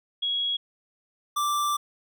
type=tone pair in turn; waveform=sine / square; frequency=3322 / 1174.5 Hz; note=G#7 / D6; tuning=0 / 0 cents; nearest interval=octave + tritone; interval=1800 cents; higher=first; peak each=-24 dBFS; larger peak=neither; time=0.22-0.57 / 1.36-1.77 s; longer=second; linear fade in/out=10 ms; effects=none